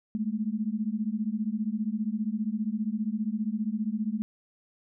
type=beating tone pair; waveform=sine; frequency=207.7 / 222.7 Hz; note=G#3 / A3; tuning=0 / +21 cents; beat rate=15 Hz; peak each=-30 dBFS; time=0.15-4.22 s; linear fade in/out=0 ms; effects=none